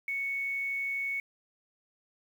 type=tone with quantisation; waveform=sine; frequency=2217 Hz; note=C#7; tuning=in tune; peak=-30 dBFS; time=0.08-1.2 s; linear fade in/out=2 ms; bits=9; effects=none